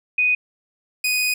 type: tone pair in turn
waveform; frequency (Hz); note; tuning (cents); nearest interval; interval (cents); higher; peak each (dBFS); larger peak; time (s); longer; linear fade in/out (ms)
sine / sawtooth; 2489 / 2489; D#7 / D#7; 0 / 0; unison; 0; neither; -15; neither; 0.18-0.35 / 1.04-1.34; second; 5
effects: none